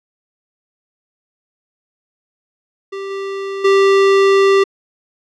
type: tone with level steps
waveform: square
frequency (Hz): 392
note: G4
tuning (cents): 0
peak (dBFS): -24 / -22 / -9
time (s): 2.92-4.64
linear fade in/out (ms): 10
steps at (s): 3.1 / 3.64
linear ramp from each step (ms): 10
effects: low-pass 4000 Hz 12 dB/octave